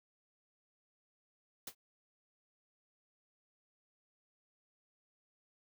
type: noise with exponential decay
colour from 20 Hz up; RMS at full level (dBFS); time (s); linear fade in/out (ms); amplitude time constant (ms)
white; -38; 1.67-1.75; 5; 17
effects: none